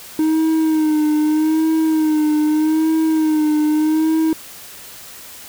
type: tone with vibrato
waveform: triangle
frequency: 311.1 Hz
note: D#4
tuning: in tune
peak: -11 dBFS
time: 0.19-4.33 s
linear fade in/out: 2 ms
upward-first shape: sine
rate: 0.81 Hz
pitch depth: 46 cents each way
effects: white hiss -37 dBFS RMS until 5.48 s